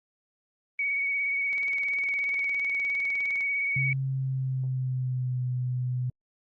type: tone with vibrato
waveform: sine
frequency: 2243 Hz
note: C#7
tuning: 20 cents sharp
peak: -25 dBFS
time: 0.79-3.93 s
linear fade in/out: 2 ms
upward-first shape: triangle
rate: 17 Hz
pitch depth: 34 cents each way
type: click train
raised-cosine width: 0.2 ms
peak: -27 dBFS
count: 38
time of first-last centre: 1.53-3.408 s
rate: 19.7 Hz
type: tone with pitch glide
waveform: sine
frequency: 134.6 to 125.59 Hz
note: C3 to B2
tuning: +49 to +29 cents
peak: -26 dBFS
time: 3.76-6.1 s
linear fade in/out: 5 ms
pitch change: -120 cents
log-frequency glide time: 3.92-5.44 s
effects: Opus 32 kbps